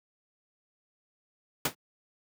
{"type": "noise with exponential decay", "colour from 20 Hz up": "pink", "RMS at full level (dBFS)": -21, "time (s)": [1.65, 1.75], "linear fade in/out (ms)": 5, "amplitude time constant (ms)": 20, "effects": ["high-pass 150 Hz 12 dB/octave"]}